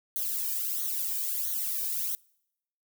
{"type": "noise with flanger", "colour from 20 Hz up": "violet", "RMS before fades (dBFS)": -31, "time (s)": [0.16, 2.15], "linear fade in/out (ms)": 0, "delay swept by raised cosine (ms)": [0.39, 1.49], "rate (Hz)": 1.5, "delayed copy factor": -0.85, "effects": ["noise-tail reverb RT60 0.8 s tail -26 dB re dry"]}